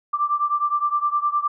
sine beating tone pair, 1174.7 / 1184.4 Hz, D6 / D6, 0 / +14 cents, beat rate 9.7 Hz, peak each -21 / -23 dBFS, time 0.13-1.48 s, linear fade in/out 10 ms, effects none

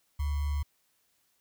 sine tone with sample-and-hold, 72.5 Hz, D2, 22 cents flat, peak -27 dBFS, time 0.19-0.63 s, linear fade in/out 10 ms, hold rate 1050 Hz, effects white hiss -72 dBFS RMS until 1.4 s

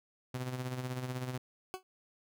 sawtooth tone with tremolo, 127.1 Hz, C3, 50 cents flat, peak -30 dBFS, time 0.34-1.38 s, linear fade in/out 5 ms, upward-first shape sine, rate 16 Hz, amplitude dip 55%
20% pulse tone with exponential decay, 373.9 Hz, F#4, 18 cents sharp, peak -29 dBFS, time 1.74-1.83 s, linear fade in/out 0 ms, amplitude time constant 19 ms
effects none

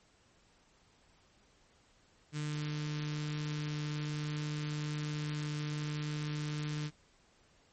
sawtooth tone with notch filter, 150.1 Hz, D3, 38 cents sharp, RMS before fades -37 dBFS, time 2.32-6.91 s, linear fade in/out 50 ms, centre 680 Hz, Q 0.52, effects pink hiss -67 dBFS RMS until 7.72 s + MP3 32 kbps

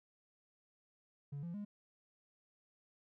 triangle tone with pitch steps, 142.2 / 171.07 / 205.8 Hz, C#3 / F3 / G#3, +45 / -36 / -16 cents, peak -38 dBFS, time 1.32-1.65 s, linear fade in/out 10 ms, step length 110 ms, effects tanh soft clip ceiling -36 dBFS

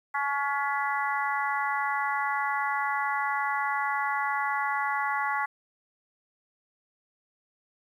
harmonic tone with a mistuned harmonic, 282.8 Hz, C#4, 35 cents sharp, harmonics 3 / 4 / 5 / 6 / 7, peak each -30 / -31 / -34 / -35 / -33 dBFS, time 0.14-5.46 s, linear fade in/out 10 ms, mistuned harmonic 4, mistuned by -18 cents, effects 10-bit

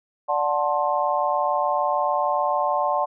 sine chord, D dominant seventh, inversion none, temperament just, 587.3 / 734.2 / 881 / 1057.2 Hz, D5 / F#5 / A5 / C6, 0 / -14 / +2 / +18 cents, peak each -25 dBFS, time 0.28-3.06 s, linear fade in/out 20 ms, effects none

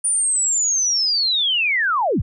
sine linear sweep, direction down, 9470 to 32.44 Hz, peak -16 dBFS, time 0.04-2.22 s, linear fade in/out 10 ms, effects none

